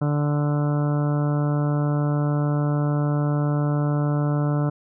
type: harmonic tone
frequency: 146.83 Hz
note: D3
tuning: in tune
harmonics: 1 / 2 / 3 / 4 / 5 / 6 / 7 / 8 / 9 / 10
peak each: -20 / -27 / -34 / -32 / -37 / -42 / -38 / -45 / -37 / -45 dBFS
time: 0.01-4.7 s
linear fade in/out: 10 ms
effects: none